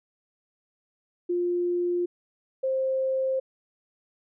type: tone pair in turn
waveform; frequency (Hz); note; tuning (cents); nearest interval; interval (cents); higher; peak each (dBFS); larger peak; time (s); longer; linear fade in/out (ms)
sine; 351.9 / 527.3; F4 / C5; +13 / +13; perfect fifth; 700; second; -23; neither; 1.29-2.06 / 2.63-3.4; neither; 10
effects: none